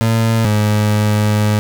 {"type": "tone pair in turn", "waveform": "30% pulse", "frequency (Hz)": [113.2, 105.63], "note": ["A2", "G#2"], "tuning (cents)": [50, 30], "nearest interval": "minor second", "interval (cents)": 120, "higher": "first", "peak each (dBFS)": -9, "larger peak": "neither", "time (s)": [[0.01, 0.45], [0.45, 1.59]], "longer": "second", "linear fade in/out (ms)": 0, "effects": ["7-bit"]}